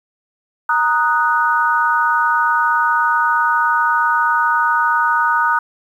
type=chord; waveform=sine; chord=D# minor; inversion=second; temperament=equal; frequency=932.3 / 1244.5 / 1480 Hz; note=A#5 / D#6 / F#6; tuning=0 / 0 / 0 cents; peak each=-17 dBFS; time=0.69-5.59 s; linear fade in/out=5 ms; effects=8-bit